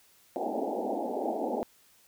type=band-pass noise; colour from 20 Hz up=white; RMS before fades=-32 dBFS; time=0.36-1.63 s; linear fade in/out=0 ms; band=210 to 840 Hz; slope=96 dB/octave; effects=white hiss -62 dBFS RMS until 2.07 s